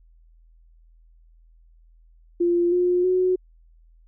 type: tone with pitch steps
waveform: sine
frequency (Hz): 346.8 / 357.2 / 367.8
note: F4 / F4 / F#4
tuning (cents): -12 / +39 / -10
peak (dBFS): -17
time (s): 2.4-3.36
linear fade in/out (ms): 10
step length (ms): 320
effects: added 41 Hz sine -51 dBFS peak until 4.07 s